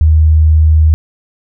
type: tone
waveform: sine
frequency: 78.2 Hz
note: D#2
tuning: 9 cents sharp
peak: -4 dBFS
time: 0.01-0.94 s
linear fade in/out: 0 ms
effects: none